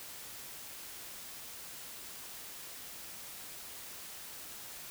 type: silence
effects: white hiss -47 dBFS RMS until 4.9 s